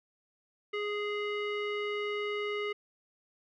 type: tone with low-pass filter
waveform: square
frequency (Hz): 415.3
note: G#4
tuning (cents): 0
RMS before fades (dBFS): -34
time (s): 0.73-2.73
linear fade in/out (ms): 10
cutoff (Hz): 2500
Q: 4.6
effects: none